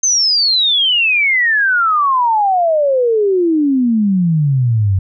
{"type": "exponential sweep", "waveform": "sine", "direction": "down", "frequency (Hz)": [6340, 92.1], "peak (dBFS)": -10, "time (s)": [0.03, 4.99], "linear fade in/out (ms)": 5, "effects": []}